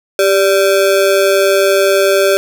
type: ring-modulated tone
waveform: square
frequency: 487.8 Hz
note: B4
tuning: 21 cents flat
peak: -6 dBFS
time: 0.19-2.37 s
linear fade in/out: 0 ms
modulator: 94.4 Hz
effects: none

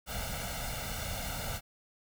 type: noise with comb filter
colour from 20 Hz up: pink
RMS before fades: -37 dBFS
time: 0.06-1.61 s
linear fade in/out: 50 ms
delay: 1.4 ms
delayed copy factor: +0.85
effects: none

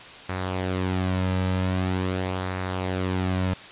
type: tone with flanger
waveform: sawtooth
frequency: 92.7 Hz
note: F#2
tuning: 4 cents sharp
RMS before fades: -26 dBFS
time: 0.29-3.54 s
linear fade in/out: 5 ms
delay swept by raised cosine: 0.3 to 2.8 ms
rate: 0.44 Hz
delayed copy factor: -0.5
effects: white hiss -42 dBFS RMS until 3.71 s + resampled to 8000 Hz

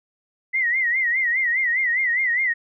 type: tone with vibrato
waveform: sine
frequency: 1990 Hz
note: B6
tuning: 13 cents sharp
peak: -18 dBFS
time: 0.53-2.54 s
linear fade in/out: 20 ms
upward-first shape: sine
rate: 4.9 Hz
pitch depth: 120 cents each way
effects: none

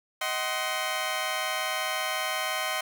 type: chord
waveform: 15% pulse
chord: C diminished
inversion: first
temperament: just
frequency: 627.9 / 753.5 / 1046.5 Hz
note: Eb5 / Gb5 / C6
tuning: +16 / +31 / 0 cents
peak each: -26 dBFS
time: 0.21-2.81 s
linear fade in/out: 5 ms
effects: none

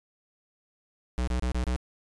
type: tone bursts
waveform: square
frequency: 61.74 Hz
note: B1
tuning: in tune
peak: -26 dBFS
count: 5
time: 1.18-1.762 s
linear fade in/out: 0 ms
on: 94 ms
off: 28 ms
effects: resampled to 22050 Hz

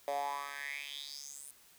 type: tone with high-pass filter sweep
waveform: 10% pulse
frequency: 141.7 Hz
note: C#3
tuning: 38 cents sharp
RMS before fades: -41 dBFS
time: 0.08-1.51 s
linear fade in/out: 0 ms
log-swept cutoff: 590 to 10000 Hz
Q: 5.7
effects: white hiss -62 dBFS RMS until 1.78 s

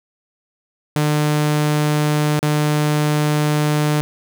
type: tone with dropouts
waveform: sawtooth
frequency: 150 Hz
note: D3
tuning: 37 cents sharp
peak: -11 dBFS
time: 0.96-4.01 s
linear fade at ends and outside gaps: 0 ms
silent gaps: 2.391-2.429 s
effects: none

